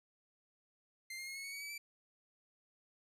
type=tone with pitch steps; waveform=sawtooth; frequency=2093 / 2125 / 2157 / 2189 / 2223 / 2256 / 2290 / 2325 Hz; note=C7 / C7 / C#7 / C#7 / C#7 / C#7 / D7 / D7; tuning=0 / +26 / -48 / -22 / +4 / +30 / -44 / -18 cents; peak=-40 dBFS; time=1.1-1.78 s; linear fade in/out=5 ms; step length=85 ms; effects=resampled to 32000 Hz